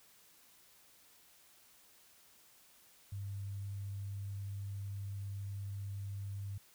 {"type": "tone with sample-and-hold", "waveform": "sine", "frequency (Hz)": 99.4, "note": "G2", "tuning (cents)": 25, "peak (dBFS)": -39, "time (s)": [3.12, 6.58], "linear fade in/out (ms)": 5, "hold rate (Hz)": 8820, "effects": ["white hiss -64 dBFS RMS until 6.74 s"]}